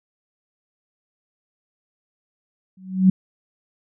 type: tone with exponential growth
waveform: sine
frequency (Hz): 187.8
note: F#3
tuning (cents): +26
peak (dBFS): -7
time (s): 2.77-3.1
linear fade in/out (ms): 5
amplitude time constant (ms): 71
effects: none